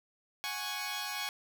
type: chord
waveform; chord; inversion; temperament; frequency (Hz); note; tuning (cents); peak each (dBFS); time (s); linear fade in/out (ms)
10% pulse; F# suspended second; none; equal; 740 / 830.6 / 1108.7; F#5 / G#5 / C#6; 0 / 0 / 0; -35 / -30 / -31; 0.44-1.29; 0
effects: 10-bit